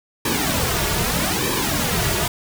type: noise with flanger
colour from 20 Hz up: pink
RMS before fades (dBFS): -21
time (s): 0.25-2.28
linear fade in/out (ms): 5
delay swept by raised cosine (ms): 1.4 to 3.9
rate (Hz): 0.8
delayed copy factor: -0.8
effects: none